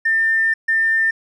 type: tone bursts at uneven times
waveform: triangle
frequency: 1798 Hz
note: A6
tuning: 37 cents sharp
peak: -10 dBFS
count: 2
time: 0.05-0.54 / 0.68-1.11 s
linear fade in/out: 10 ms
effects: tanh soft clip ceiling -12 dBFS + resampled to 24000 Hz